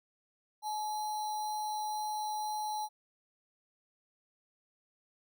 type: tone with sample-and-hold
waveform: sine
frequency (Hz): 851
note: G#5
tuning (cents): +42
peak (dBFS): -33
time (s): 0.62-2.89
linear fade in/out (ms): 50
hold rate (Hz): 4900
effects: none